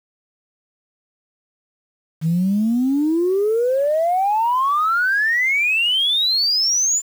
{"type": "exponential sweep", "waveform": "sine", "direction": "up", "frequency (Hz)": [155.56, 7210], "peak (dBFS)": -14, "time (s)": [2.21, 7.02], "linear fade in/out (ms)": 50, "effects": ["tanh soft clip ceiling -11 dBFS", "7-bit"]}